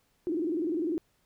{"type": "tone with vibrato", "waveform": "sine", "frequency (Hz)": 330.5, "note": "E4", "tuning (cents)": 5, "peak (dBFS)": -27, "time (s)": [0.27, 0.98], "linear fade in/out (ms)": 0, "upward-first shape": "square", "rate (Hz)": 20, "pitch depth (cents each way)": 130, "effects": ["pink hiss -71 dBFS RMS until 1.25 s"]}